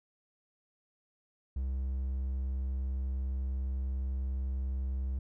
triangle tone, 65.7 Hz, C2, 8 cents sharp, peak -29 dBFS, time 1.56-5.19 s, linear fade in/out 5 ms, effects none

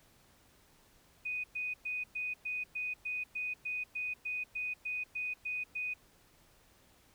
sine tone bursts, 2489 Hz, D#7, in tune, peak -34 dBFS, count 16, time 1.25-5.94 s, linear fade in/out 10 ms, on 190 ms, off 110 ms, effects pink hiss -65 dBFS RMS until 7.14 s

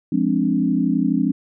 sine chord, D half-diminished seventh, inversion first, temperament equal, 174.61 / 207.7 / 261.6 / 293.7 Hz, F3 / Ab3 / C4 / D4, 0 / 0 / 0 / 0 cents, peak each -23 / -22 / -20 / -22 dBFS, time 0.12-1.32 s, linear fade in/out 5 ms, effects none

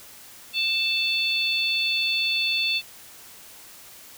harmonic tone, 882 Hz, A5, 4 cents sharp, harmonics 3 / 4 / 5, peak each -24 / -26 / -28 dBFS, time 0.53-2.82 s, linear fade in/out 50 ms, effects white hiss -46 dBFS RMS until 4.17 s

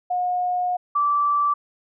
sine tone pair in turn, 721 / 1163.2 Hz, F#5 / D6, -45 / -17 cents, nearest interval minor sixth, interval 828 cents, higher second, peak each -20 / -17 dBFS, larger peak second, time 0.1-0.77 / 0.95-1.54 s, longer first, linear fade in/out 10 ms, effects none

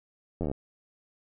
slowing click train, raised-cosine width 2 ms, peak -18 dBFS, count 9, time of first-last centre 0.41-0.515 s, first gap 11 ms, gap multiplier 1.05, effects none

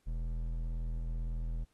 sine tone with hard clipping, 40.97 Hz, E1, 10 cents flat, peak -35 dBFS, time 0.06-1.65 s, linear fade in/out 20 ms, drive 9 dB, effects pink hiss -75 dBFS RMS until 1.73 s + AAC 32 kbps

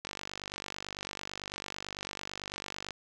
click train, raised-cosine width 0.2 ms, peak -20 dBFS, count 141, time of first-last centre 0.05-2.907 s, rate 49 Hz, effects none

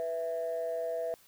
sine tone pair together, 494.3 / 659.3 Hz, B4 / E5, +1 / 0 cents, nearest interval perfect fourth, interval 499 cents, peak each -34 / -32 dBFS, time 0-1.14 s, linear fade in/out 0 ms, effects tanh soft clip ceiling -26 dBFS + white hiss -61 dBFS RMS until 1.27 s

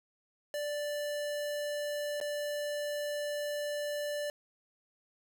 square tone with dropouts, 587 Hz, D5, 1 cent flat, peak -34 dBFS, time 0.54-4.3 s, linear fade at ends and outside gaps 1 ms, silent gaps 2.202-2.212 s, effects none

